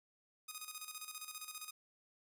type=tone with tremolo; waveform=5% pulse; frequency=1244.5 Hz; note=D#6; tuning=in tune; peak=-32 dBFS; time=0.48-1.71 s; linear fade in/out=10 ms; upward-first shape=square; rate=15 Hz; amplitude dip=65%; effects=none